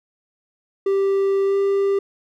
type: tone with pitch glide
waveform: triangle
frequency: 392 to 395.6 Hz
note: G4 to G4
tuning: 0 to +16 cents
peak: -14 dBFS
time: 0.86-1.99 s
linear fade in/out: 5 ms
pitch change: +16 cents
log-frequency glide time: 1.45-1.56 s
effects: none